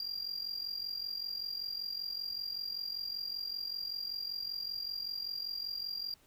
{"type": "tone with amplitude modulation", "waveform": "triangle", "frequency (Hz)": 4772, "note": "D8", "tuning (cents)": 27, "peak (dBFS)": -32, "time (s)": [0, 6.14], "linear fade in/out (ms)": 2, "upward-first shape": "sine", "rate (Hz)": 45.2, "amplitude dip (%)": 75, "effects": ["pink hiss -66 dBFS RMS until 6.26 s"]}